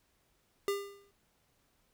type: tone with exponential decay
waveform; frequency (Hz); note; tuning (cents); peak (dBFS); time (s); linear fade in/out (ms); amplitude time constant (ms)
square; 400.8; G4; +38; -28; 0.68-1.11; 1; 92
effects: pink hiss -73 dBFS RMS until 1.93 s